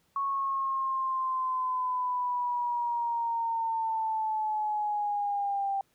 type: linear sweep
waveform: sine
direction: down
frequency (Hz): 1107 to 784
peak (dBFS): -27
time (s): 0.16-5.81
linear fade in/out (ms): 2
effects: pink hiss -70 dBFS RMS until 5.94 s + high-pass 60 Hz 12 dB/octave